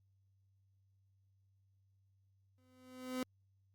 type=tone with exponential growth; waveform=30% pulse; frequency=255.2 Hz; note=C4; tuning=43 cents flat; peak=-32 dBFS; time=2.58-3.23 s; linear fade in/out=1 ms; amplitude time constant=140 ms; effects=added 97 Hz sine -70 dBFS peak until 3.74 s + Opus 48 kbps